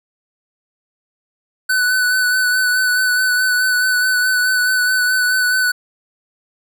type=tone with vibrato; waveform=square; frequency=1498 Hz; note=F#6; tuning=21 cents sharp; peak=-14 dBFS; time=1.69-5.72 s; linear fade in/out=10 ms; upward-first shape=sine; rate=4.7 Hz; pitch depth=24 cents each way; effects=none